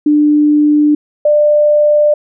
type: tone pair in turn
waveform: sine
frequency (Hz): 297.7 / 595.4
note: D4 / D5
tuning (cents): +24 / +24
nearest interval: octave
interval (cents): 1200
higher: second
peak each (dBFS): -6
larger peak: neither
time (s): 0.06-0.95 / 1.25-2.14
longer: neither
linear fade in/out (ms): 5
effects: none